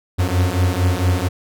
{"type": "beating tone pair", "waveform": "45% pulse", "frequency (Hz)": [88.3, 92.7], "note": ["F2", "F#2"], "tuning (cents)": [20, 4], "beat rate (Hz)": 4.4, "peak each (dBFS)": -18, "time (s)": [0.18, 1.29], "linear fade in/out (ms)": 20, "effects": []}